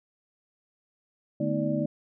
sine tone cluster, 150.7 / 219.4 / 245.6 / 314.4 / 587 Hz, D3 / A3 / B3 / D#4 / D5, +45 / -5 / -9 / +18 / -1 cents, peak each -31 dBFS, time 1.4-1.86 s, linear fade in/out 5 ms, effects none

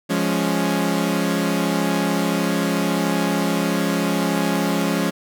sawtooth chord, Db major, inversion first, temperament equal with one note detuned, 174.11 / 207.7 / 277.2 Hz, F3 / Ab3 / Db4, -5 / 0 / 0 cents, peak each -19 dBFS, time 0.09-5.11 s, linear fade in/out 20 ms, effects none

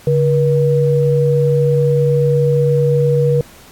sine tone pair together, 142.99 / 480 Hz, D3 / B4, -46 / -49 cents, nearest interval octave + major sixth, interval 2097 cents, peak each -13 dBFS, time 0.07-3.41 s, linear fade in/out 2 ms, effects pink hiss -42 dBFS RMS until 3.71 s + AAC 64 kbps

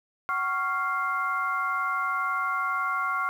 sine tone cluster, 752 / 1107 / 1389 / 2099 Hz, F#5 / C#6 / F6 / C7, +28 / -3 / -10 / +5 cents, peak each -37 / -28 / -28 / -37 dBFS, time 0.29-3.29 s, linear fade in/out 0 ms, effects 9-bit

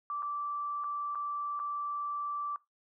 sine tone with dropouts, 1166 Hz, D6, 13 cents flat, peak -33 dBFS, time 0.1-2.56 s, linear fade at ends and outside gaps 1 ms, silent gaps 0.223-0.229 / 0.838-0.842 / 1.149-1.155 / 1.593-1.599 s, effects noise-tail reverb RT60 0.2 s tail -19 dB re dry

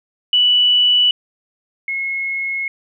sine tone pair in turn, 2960 / 2171 Hz, F#7 / C#7, 0 / -37 cents, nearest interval perfect fourth, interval 537 cents, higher first, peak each -10 / -19 dBFS, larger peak first, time 0.33-1.11 / 1.88-2.68 s, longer second, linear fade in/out 2 ms, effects none

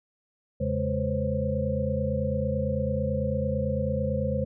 sine tone cluster, 83.1 / 137.6 / 209.8 / 508 / 537 Hz, E2 / C#3 / G#3 / B4 / C5, +15 / -12 / +18 / +49 / +45 cents, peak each -31 dBFS, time 0.6-4.45 s, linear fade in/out 10 ms, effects none

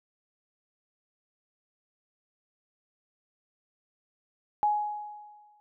sine tone with exponential decay, 837 Hz, G#5, 13 cents sharp, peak -20 dBFS, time 4.63-5.6 s, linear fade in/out 0 ms, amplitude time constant 210 ms, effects none

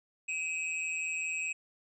square tone with amplitude modulation, 2548 Hz, D#7, 41 cents sharp, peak -30 dBFS, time 0.28-1.53 s, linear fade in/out 10 ms, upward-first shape sine, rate 165 Hz, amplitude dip 65%, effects resampled to 22050 Hz

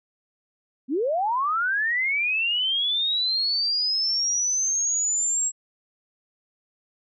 sine linear sweep, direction up, 233.1 to 7650 Hz, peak -21 dBFS, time 0.88-5.52 s, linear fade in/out 50 ms, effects none

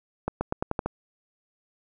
accelerating click train, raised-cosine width 1 ms, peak -12 dBFS, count 7, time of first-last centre 0.28-0.86 s, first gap 130 ms, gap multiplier 0.88, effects none

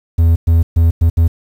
triangle tone bursts at uneven times, 83 Hz, E2, 12 cents sharp, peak -5 dBFS, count 5, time 0.18-0.36 / 0.47-0.63 / 0.76-0.91 / 1.01-1.1 / 1.17-1.28 s, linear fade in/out 10 ms, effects 7-bit

